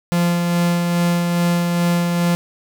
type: tone with tremolo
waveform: 45% pulse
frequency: 173.1 Hz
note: F3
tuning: 15 cents flat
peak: -14 dBFS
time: 0.12-2.35 s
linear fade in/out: 0 ms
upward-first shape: sine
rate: 2.4 Hz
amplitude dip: 30%
effects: none